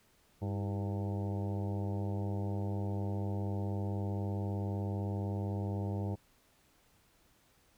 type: harmonic tone with a mistuned harmonic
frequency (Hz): 99.8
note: G2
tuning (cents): +32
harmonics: 1 / 2 / 3 / 4 / 5 / 6 / 7 / 8 / 9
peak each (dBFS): -34 / -40 / -44 / -46 / -48 / -50 / -51 / -52 / -53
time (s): 0.41-6.16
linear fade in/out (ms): 20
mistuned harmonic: 3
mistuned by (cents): +89
effects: pink hiss -68 dBFS RMS until 7.77 s